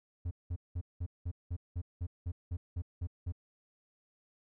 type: tone bursts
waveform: triangle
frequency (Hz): 86.4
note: F2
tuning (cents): -18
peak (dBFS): -31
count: 13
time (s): 0.25-3.323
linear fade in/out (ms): 10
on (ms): 61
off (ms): 190
effects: none